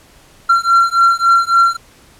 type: beating tone pair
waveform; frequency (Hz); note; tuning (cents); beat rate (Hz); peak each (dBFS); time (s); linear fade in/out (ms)
triangle; 1366 / 1369.6; F6 / F6; -39 / -34; 3.6; -10; 0.49-1.77; 10
effects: pink hiss -46 dBFS RMS until 2.19 s + low-pass 12000 Hz 12 dB/octave